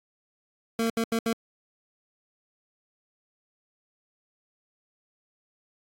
25% pulse tone bursts at uneven times, 227.8 Hz, A#3, 40 cents flat, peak -20 dBFS, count 4, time 0.79-0.9 / 0.97-1.04 / 1.12-1.19 / 1.26-1.33 s, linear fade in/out 2 ms, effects AAC 48 kbps

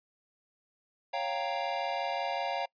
square chord, G half-diminished seventh, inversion second, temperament equal, 554.4 / 698.5 / 784 / 932.3 Hz, Db5 / F5 / G5 / Bb5, 0 / 0 / 0 / 0 cents, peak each -38 / -36 / -37 / -38 dBFS, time 1.13-2.66 s, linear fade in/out 10 ms, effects noise-tail reverb RT60 0.1 s tail -25 dB re dry + resampled to 11025 Hz

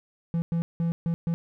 triangle tone bursts at uneven times, 167.8 Hz, E3, 31 cents sharp, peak -21 dBFS, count 5, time 0.34-0.42 / 0.52-0.62 / 0.8-0.92 / 1.06-1.14 / 1.27-1.34 s, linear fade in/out 0 ms, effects none

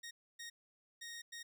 15% pulse tone bursts at uneven times, 1864.7 Hz, A#6, in tune, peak -40 dBFS, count 4, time 0.03-0.11 / 0.39-0.5 / 1.01-1.22 / 1.32-1.43 s, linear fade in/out 10 ms, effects none

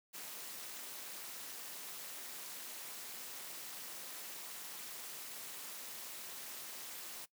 white noise with amplitude modulation, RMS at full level -44 dBFS, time 0.13-7.26 s, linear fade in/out 20 ms, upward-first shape sine, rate 273 Hz, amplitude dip 75%, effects noise-tail reverb RT60 0.1 s tail -19 dB re dry + high-pass 200 Hz 12 dB/octave

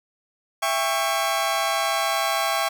sawtooth chord, C# diminished, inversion first, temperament just, 665.2 / 798.3 / 1108.7 Hz, E5 / G5 / C#6, +16 / +31 / 0 cents, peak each -22 dBFS, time 0.62-2.69 s, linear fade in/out 10 ms, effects none

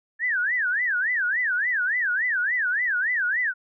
sine tone with vibrato, 1700 Hz, G#6, 40 cents sharp, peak -21 dBFS, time 0.19-3.54 s, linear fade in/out 50 ms, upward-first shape sine, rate 3.5 Hz, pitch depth 290 cents each way, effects none

